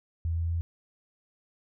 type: tone with pitch steps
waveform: sine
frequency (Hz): 82.8 / 83.47 / 84.15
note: E2 / E2 / E2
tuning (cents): +8 / +22 / +36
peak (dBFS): -26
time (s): 0.25-0.61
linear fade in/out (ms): 0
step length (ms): 120
effects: none